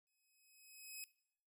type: tone with exponential growth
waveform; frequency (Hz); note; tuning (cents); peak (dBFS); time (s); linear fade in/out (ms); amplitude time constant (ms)
10% pulse; 2545; D#7; +39; -37; 0.07-1.04; 0; 210
effects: noise-tail reverb RT60 0.7 s tail -20 dB re dry